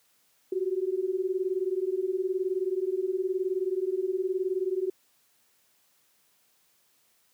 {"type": "beating tone pair", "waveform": "sine", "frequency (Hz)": [364.9, 383.9], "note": ["F#4", "G4"], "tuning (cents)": [-24, -36], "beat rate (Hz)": 19, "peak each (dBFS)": -29, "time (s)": [0.52, 4.9], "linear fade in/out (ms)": 5, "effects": ["white hiss -67 dBFS RMS until 7.33 s", "high-pass 100 Hz 12 dB/octave"]}